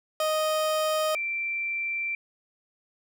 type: tone pair in turn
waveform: 30% pulse / sine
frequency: 622.3 / 2349 Hz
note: D#5 / D7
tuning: 0 / 0 cents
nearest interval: octave + major seventh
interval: 2300 cents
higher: second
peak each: -21 / -27 dBFS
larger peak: first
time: 0.2-1.15 / 1.15-2.15 s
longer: second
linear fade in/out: 2 ms
effects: none